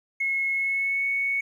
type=tone with pitch glide; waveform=triangle; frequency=2175 to 2219 Hz; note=C#7 to C#7; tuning=-33 to +1 cents; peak=-19 dBFS; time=0.2-1.41 s; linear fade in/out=10 ms; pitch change=+34 cents; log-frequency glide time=0.52-1.07 s; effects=tanh soft clip ceiling -21 dBFS